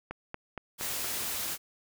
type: click train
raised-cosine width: 0.5 ms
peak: -22 dBFS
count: 5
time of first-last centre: 0.11-1.045 s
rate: 4.28 Hz
type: noise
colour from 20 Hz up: white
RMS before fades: -34 dBFS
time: 0.78-1.58 s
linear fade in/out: 50 ms
effects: none